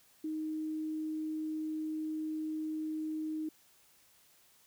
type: tone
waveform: sine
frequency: 311.9 Hz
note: D#4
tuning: 4 cents sharp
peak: -34 dBFS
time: 0.24-3.49 s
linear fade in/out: 5 ms
effects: white hiss -65 dBFS RMS until 4.66 s